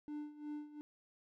triangle tone with tremolo, 297.5 Hz, D4, 22 cents sharp, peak -38 dBFS, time 0.08-0.81 s, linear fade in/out 0 ms, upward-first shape sine, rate 2.8 Hz, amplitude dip 80%, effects none

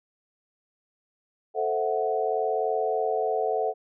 sine chord, F# half-diminished seventh, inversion first, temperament equal, 440 / 523.3 / 659.3 / 740 Hz, A4 / C5 / E5 / F#5, 0 / 0 / 0 / 0 cents, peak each -27 / -32 / -30 / -28 dBFS, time 1.54-3.74 s, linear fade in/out 50 ms, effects none

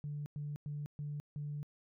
sine tone bursts at uneven times, 146.7 Hz, D3, 2 cents flat, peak -37 dBFS, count 5, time 0.04-0.26 / 0.36-0.56 / 0.66-0.86 / 0.99-1.2 / 1.36-1.63 s, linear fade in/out 0 ms, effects tanh soft clip ceiling -33 dBFS

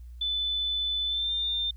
sine tone with pitch glide, 3505 to 3601 Hz, A7 to A7, -7 to +39 cents, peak -26 dBFS, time 0.21-1.71 s, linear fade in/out 5 ms, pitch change +46 cents, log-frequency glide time 1.06-1.33 s, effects added 60 Hz sine -41 dBFS peak until 1.76 s + white hiss -71 dBFS RMS until 1.76 s

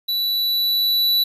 square tone with level ramp, 3951 Hz, B7, in tune, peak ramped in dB -20 to -15 dBFS, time 0.08-1.24 s, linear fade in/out 10 ms, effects resampled to 32000 Hz + 9-bit

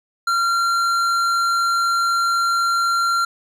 triangle tone with tanh clipping, 1376 Hz, F6, 26 cents flat, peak -18 dBFS, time 0.27-3.25 s, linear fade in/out 5 ms, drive 17 dB, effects none

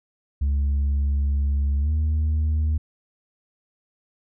sine tone with pitch glide, 70.4 to 77.22 Hz, C#2 to D#2, +27 to -13 cents, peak -16 dBFS, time 0.41-2.78 s, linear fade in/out 10 ms, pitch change +160 cents, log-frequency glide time 1.8-1.91 s, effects tanh soft clip ceiling -18 dBFS

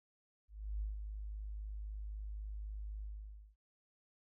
sine tone with ADSR envelope, 51.91 Hz, G#1, in tune, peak -35 dBFS, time 0.48-3.56 s, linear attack 330 ms, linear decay 150 ms, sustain -6 dB, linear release 540 ms, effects none

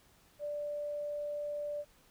sine tone, 587.3 Hz, D5, in tune, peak -35 dBFS, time 0.39-1.85 s, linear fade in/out 50 ms, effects pink hiss -65 dBFS RMS until 2.1 s

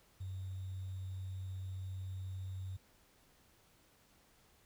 sine tone with sample-and-hold, 94.2 Hz, F#2, 32 cents sharp, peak -40 dBFS, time 0.2-2.77 s, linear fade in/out 10 ms, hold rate 3675 Hz, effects pink hiss -68 dBFS RMS until 4.65 s

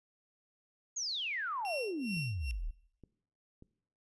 sine exponential sweep, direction down, 6810 to 31.97 Hz, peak -34 dBFS, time 0.96-2.71 s, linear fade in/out 10 ms
35% pulse tone with tremolo, 2727 Hz, F7, 42 cents flat, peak -35 dBFS, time 1.65-2.51 s, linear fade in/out 0 ms, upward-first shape sine, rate 2.4 Hz, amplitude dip 95%
clicks, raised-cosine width 3 ms, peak -40 dBFS, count 3, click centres 2.17 / 3.037 / 3.624 s
effects noise-tail reverb RT60 0.7 s tail -19 dB re dry + resampled to 24000 Hz

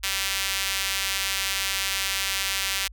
sawtooth tone with high-pass filter, 194.4 Hz, G3, 14 cents flat, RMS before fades -27 dBFS, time 0.03-2.88 s, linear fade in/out 10 ms, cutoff 2500 Hz, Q 0.99, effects added 50 Hz sine -42 dBFS peak until 2.92 s

